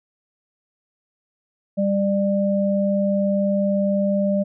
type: tone pair together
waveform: sine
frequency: 198.1 / 596 Hz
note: G3 / D5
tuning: +18 / +25 cents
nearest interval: octave + perfect fifth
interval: 1907 cents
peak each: -19 / -21 dBFS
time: 1.77-4.44 s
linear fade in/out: 20 ms
effects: none